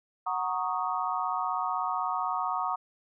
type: chord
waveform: sine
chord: D# minor seventh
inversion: first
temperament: equal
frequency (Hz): 740 / 932.3 / 1108.7 / 1244.5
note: F#5 / A#5 / C#6 / D#6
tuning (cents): 0 / 0 / 0 / 0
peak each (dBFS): -33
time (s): 0.26-2.76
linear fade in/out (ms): 10
effects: none